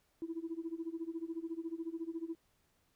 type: tone with tremolo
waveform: sine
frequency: 329.6 Hz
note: E4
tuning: in tune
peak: -34 dBFS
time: 0.22-2.35 s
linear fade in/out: 0 ms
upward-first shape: sine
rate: 14 Hz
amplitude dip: 90%
effects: tanh soft clip ceiling -31 dBFS + pink hiss -75 dBFS RMS until 2.95 s